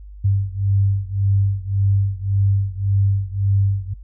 sine beating tone pair, 98 / 99.8 Hz, G2 / G2, 0 / +32 cents, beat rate 1.8 Hz, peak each -18 / -20 dBFS, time 0.24-3.94 s, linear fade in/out 10 ms, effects noise-tail reverb RT60 0.1 s tail -21 dB re dry + added 50 Hz sine -35 dBFS peak until 4.03 s

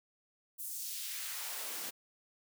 white noise with high-pass filter sweep, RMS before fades -41 dBFS, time 0.58-1.91 s, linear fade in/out 20 ms, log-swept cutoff 11000 to 200 Hz, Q 1, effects none

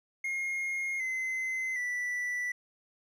triangle tone with pitch steps, 2142 / 2054 / 1968.8 Hz, C7 / C7 / B6, +40 / -33 / -6 cents, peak -29 dBFS, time 0.24-2.52 s, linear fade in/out 5 ms, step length 760 ms, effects none

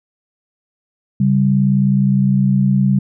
sine tone pair together, 136.49 / 196 Hz, C#3 / G3, -26 / 0 cents, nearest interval tritone, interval 626 cents, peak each -14 / -13 dBFS, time 1.2-2.99 s, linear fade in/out 5 ms, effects none

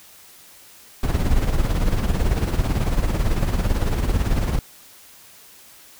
brown noise with tremolo, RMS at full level -17 dBFS, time 1.03-4.59 s, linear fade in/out 2 ms, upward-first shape sine, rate 18 Hz, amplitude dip 60%, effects white hiss -47 dBFS RMS until 5.99 s

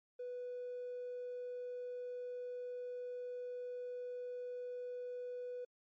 triangle tone, 493.9 Hz, B4, in tune, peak -38 dBFS, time 0.19-5.65 s, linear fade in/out 10 ms, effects tanh soft clip ceiling -38 dBFS + MP3 32 kbps

